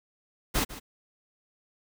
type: noise with echo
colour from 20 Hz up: pink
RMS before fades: -26 dBFS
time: 0.54-0.65 s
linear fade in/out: 20 ms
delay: 150 ms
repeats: 1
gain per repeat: -15 dB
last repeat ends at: 0.8 s
effects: none